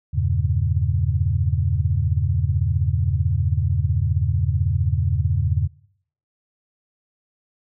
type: chord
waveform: sine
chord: E diminished seventh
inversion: none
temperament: equal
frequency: 82.41 / 98 / 116.54 / 138.59 Hz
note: E2 / G2 / Bb2 / Db3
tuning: 0 / 0 / 0 / 0 cents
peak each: -22 / -22 / -26 / -24 dBFS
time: 0.13-5.68 s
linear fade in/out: 20 ms
effects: noise-tail reverb RT60 0.6 s tail -21 dB re dry